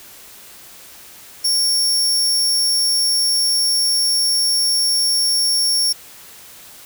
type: tone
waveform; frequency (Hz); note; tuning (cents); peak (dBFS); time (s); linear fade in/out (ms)
sawtooth; 5490; F8; -31; -12; 1.44-5.93; 10
effects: white hiss -41 dBFS RMS until 6.85 s